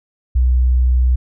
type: tone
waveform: sine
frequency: 62.5 Hz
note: B1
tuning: 21 cents sharp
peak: -10 dBFS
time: 0.35-1.16 s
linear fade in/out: 10 ms
effects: none